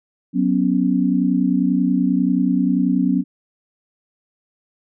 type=chord; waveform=sine; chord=F# suspended fourth; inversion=none; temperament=equal; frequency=185 / 246.9 / 277.2 Hz; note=F#3 / B3 / C#4; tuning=0 / 0 / 0 cents; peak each=-19 dBFS; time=0.33-3.24 s; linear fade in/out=50 ms; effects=none